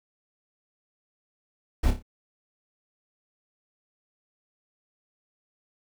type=noise with echo; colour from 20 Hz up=brown; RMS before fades=-21 dBFS; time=1.83-1.91 s; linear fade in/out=10 ms; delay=29 ms; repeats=4; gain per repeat=-7 dB; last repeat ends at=2.026 s; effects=none